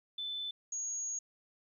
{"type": "tone pair in turn", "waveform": "sine", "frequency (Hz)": [3516, 6637], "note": ["A7", "G#8"], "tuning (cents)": [-2, -2], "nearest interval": "major seventh", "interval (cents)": 1100, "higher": "second", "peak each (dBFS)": [-36, -35], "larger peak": "second", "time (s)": [[0.18, 0.51], [0.72, 1.19]], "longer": "second", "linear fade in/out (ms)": 5, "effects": ["12-bit"]}